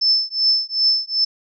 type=tone with tremolo; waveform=sine; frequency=5274 Hz; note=E8; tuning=in tune; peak=-11 dBFS; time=0.01-1.25 s; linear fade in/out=10 ms; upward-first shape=triangle; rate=2.6 Hz; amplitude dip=100%; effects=none